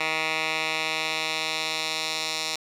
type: tone with band-pass filter sweep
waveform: 10% pulse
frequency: 158.1 Hz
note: D#3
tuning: 28 cents sharp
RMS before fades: -28 dBFS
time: 0-2.56 s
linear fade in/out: 5 ms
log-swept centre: 2400 to 4600 Hz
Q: 1.5
effects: none